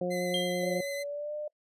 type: harmonic tone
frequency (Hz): 179.1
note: F3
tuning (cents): +44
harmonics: 1 / 2 / 3 / 4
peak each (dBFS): -34 / -35 / -31 / -41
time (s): 0.01-0.81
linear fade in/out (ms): 5
type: tone with vibrato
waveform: sawtooth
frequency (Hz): 2035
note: C7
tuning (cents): -49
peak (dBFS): -34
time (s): 0.1-1.04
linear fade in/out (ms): 20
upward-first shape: triangle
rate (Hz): 9.1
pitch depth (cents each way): 23
type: tone with exponential decay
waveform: triangle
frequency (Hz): 3200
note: G7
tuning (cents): +35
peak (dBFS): -25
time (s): 0.34-0.8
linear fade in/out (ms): 2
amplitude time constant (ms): 98
type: tone with pitch glide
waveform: sine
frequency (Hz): 560 to 600.2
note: C#5 to D5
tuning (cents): +18 to +38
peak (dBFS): -33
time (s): 0.63-1.48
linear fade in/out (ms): 5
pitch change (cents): +120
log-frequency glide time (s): 0.92-1.34
effects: noise-tail reverb RT60 0.1 s tail -25 dB re dry + resampled to 32000 Hz